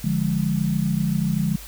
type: chord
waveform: sine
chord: D diminished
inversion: none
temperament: equal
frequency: 146.83 / 174.61 / 207.7 Hz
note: D3 / F3 / Ab3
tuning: 0 / 0 / 0 cents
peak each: -24 / -23 / -24 dBFS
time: 0.04-1.56 s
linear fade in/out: 5 ms
effects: added 50 Hz sine -39 dBFS peak until 1.67 s + white hiss -41 dBFS RMS until 1.67 s